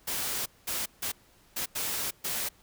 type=noise bursts at uneven times; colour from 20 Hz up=white; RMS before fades=-32 dBFS; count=6; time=0.07-0.46 / 0.67-0.86 / 1.02-1.12 / 1.56-1.66 / 1.75-2.11 / 2.24-2.49 s; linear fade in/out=10 ms; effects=pink hiss -61 dBFS RMS until 2.62 s